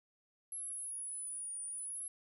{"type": "exponential two-way sweep", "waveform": "sine", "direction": "down then up", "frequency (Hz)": [11110, 9360, 11110], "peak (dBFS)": -40, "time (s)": [0.52, 2.08], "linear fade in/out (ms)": 2, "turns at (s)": 1.65, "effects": []}